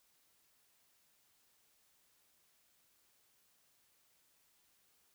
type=silence; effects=white hiss -73 dBFS RMS until 5.14 s